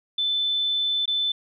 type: tone with dropouts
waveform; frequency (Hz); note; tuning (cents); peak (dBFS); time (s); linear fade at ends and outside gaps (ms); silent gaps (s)
sine; 3520; A7; 0; -21; 0.18-1.32; 5; 1.057-1.077
effects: none